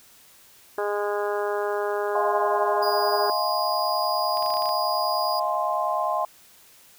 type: harmonic tone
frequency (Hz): 205.7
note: G#3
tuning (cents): -16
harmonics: 2 / 3 / 4 / 5 / 6 / 7 / 8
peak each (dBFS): -26 / -30 / -32 / -34 / -36 / -37 / -38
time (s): 0.78-3.3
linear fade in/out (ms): 2
type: chord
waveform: sine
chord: F minor seventh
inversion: third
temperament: just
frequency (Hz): 628.6 / 698.5 / 838.1 / 1047.7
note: Eb5 / F5 / Ab5 / C6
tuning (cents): +18 / 0 / +16 / +2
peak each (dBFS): -28 / -28 / -29 / -26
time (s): 2.15-6.25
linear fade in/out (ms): 2
type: tone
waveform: 45% pulse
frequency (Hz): 4900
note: D#8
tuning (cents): -27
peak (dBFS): -29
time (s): 2.82-5.4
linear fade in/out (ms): 10
type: clicks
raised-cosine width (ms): 0.2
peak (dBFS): -23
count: 9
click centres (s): 4.372 / 4.425 / 4.462 / 4.504 / 4.539 / 4.57 / 4.622 / 4.657 / 4.691
effects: white hiss -53 dBFS RMS until 6.98 s